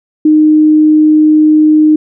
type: tone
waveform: sine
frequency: 307.4 Hz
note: D#4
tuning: 21 cents flat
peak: -3 dBFS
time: 0.25-1.96 s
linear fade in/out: 5 ms
effects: none